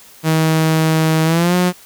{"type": "tone with pitch glide", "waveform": "sawtooth", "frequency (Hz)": [159.2, 179.73], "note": ["D#3", "F3"], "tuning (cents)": [40, 50], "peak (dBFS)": -8, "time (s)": [0.23, 1.73], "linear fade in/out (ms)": 50, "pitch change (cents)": 210, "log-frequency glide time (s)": [1.24, 1.55], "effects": ["white hiss -43 dBFS RMS until 1.85 s"]}